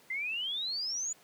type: exponential sweep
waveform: sine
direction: up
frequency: 2031 to 7040 Hz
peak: -32 dBFS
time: 0.1-1.13 s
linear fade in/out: 5 ms
effects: pink hiss -60 dBFS RMS until 1.23 s + high-pass 200 Hz 12 dB/octave